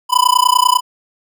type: tone with amplitude modulation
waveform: square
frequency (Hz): 997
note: B5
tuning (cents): +16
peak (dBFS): -6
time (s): 0.09-0.81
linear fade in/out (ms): 50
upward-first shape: sine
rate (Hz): 30.1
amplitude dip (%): 100
effects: none